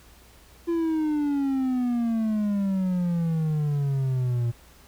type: exponential sweep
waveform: triangle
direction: down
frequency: 342.3 to 116.54 Hz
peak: -20 dBFS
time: 0.67-4.52 s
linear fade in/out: 20 ms
effects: added 60 Hz sine -54 dBFS peak until 4.87 s + pink hiss -54 dBFS RMS until 4.87 s